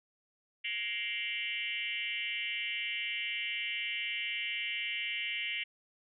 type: tone with frequency modulation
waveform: sine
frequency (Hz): 2536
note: D#7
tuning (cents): +32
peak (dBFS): -33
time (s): 0.64-5.64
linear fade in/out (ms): 10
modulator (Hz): 216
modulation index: 2.6
effects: none